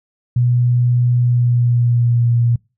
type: tone with pitch glide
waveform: sine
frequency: 122.3 to 118.68 Hz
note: B2 to A#2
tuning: -16 to +31 cents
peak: -11 dBFS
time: 0.36-2.56 s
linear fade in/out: 5 ms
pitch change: -53 cents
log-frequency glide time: 1.18-2.31 s
effects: noise-tail reverb RT60 0.3 s tail -26 dB re dry